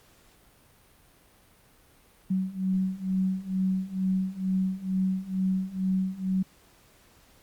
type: beating tone pair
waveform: sine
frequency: 187.1 / 189.3 Hz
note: F#3 / F#3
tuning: +20 / +40 cents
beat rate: 2.2 Hz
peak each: -29 / -27 dBFS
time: 2.3-6.43 s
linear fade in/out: 10 ms
effects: pink hiss -59 dBFS RMS until 7.42 s + Opus 48 kbps